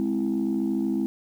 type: chord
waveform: sine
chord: Ab augmented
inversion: none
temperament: equal with one note detuned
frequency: 208.4 / 261.6 / 329.6 Hz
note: Ab3 / C4 / E4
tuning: +6 / 0 / 0 cents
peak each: -26 dBFS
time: 0-1.06 s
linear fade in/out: 0 ms
effects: tanh soft clip ceiling -17 dBFS + 9-bit